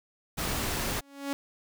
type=noise; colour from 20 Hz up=pink; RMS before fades=-31 dBFS; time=0.37-1.01 s; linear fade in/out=20 ms
type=tone with exponential growth; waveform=sawtooth; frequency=279.3 Hz; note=C#4; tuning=13 cents sharp; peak=-23 dBFS; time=0.96-1.33 s; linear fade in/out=0 ms; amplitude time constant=80 ms
effects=none